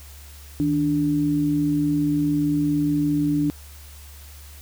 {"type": "tone pair together", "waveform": "sine", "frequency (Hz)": [155.56, 292.9], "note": ["D#3", "D4"], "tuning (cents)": [0, -5], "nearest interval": "major seventh", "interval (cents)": 1095, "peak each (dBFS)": [-25, -19], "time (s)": [0.6, 3.5], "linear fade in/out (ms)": 0, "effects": ["added 72 Hz sine -41 dBFS peak until 4.61 s", "white hiss -47 dBFS RMS until 4.61 s"]}